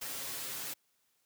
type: noise with comb filter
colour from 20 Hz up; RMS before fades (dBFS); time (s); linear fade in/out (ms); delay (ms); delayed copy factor
white; -40; 0.01-0.74; 10; 7.4; +0.75
effects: white hiss -75 dBFS RMS until 1.25 s + high-pass 80 Hz 12 dB/octave